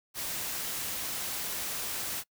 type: noise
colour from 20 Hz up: white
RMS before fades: -35 dBFS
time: 0.14-2.24 s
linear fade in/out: 50 ms
effects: noise-tail reverb RT60 0.1 s tail -24 dB re dry